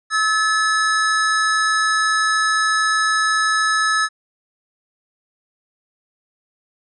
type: tone pair together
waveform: square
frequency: 1292 / 1725.6 Hz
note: E6 / A6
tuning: -35 / -34 cents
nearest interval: perfect fourth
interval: 501 cents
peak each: -19 dBFS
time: 0.1-4.09 s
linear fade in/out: 50 ms
effects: resampled to 22050 Hz